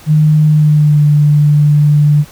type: tone with pitch glide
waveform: sine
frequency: 153.1 to 147.97 Hz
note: D#3 to D3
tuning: -28 to +13 cents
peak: -5 dBFS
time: 0.06-2.25 s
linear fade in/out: 50 ms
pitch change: -59 cents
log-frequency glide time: 0.47-1.03 s
effects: pink hiss -38 dBFS RMS until 2.31 s